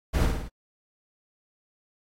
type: noise with echo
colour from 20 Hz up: brown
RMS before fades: -22 dBFS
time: 0.13-0.27 s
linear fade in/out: 20 ms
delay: 55 ms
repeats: 4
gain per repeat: -4 dB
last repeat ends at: 0.49 s
effects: AAC 48 kbps